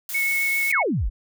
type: noise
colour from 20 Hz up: blue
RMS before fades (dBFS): -31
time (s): 0.09-0.72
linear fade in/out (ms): 2
type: tone with vibrato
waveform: sine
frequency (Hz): 2199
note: C#7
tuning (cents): -14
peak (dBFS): -20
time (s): 0.14-0.83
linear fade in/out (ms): 10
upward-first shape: sine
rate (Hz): 7.5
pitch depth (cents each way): 9
type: exponential sweep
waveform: sine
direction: down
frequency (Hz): 2748 to 34.65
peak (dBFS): -20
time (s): 0.7-1.1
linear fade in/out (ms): 20
effects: none